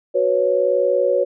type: chord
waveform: sine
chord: F# suspended fourth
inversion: none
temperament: equal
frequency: 370 / 493.9 / 554.4 Hz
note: F#4 / B4 / C#5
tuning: 0 / 0 / 0 cents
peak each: -22 / -19 / -17 dBFS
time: 0.14-1.25 s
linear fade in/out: 20 ms
effects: none